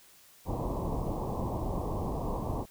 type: low-pass noise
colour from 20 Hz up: pink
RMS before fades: -33 dBFS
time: 0.45-2.66 s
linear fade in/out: 50 ms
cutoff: 1100 Hz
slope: 96 dB/octave
effects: white hiss -58 dBFS RMS until 2.7 s